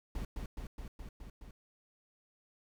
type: noise with echo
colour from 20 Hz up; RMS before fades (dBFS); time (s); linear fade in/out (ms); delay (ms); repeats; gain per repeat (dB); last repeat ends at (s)
brown; -38; 0.15-0.25; 2; 210; 6; -2; 1.51
effects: none